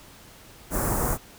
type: band-stop noise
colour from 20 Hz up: pink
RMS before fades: -25 dBFS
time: 0.7-1.18 s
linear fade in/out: 50 ms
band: 1500 to 7400 Hz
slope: 24 dB/octave
effects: pink hiss -49 dBFS RMS until 1.38 s